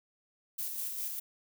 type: noise with tremolo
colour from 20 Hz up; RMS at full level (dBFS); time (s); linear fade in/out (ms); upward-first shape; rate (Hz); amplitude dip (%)
violet; -36; 0.58-1.2; 10; square; 5; 30
effects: none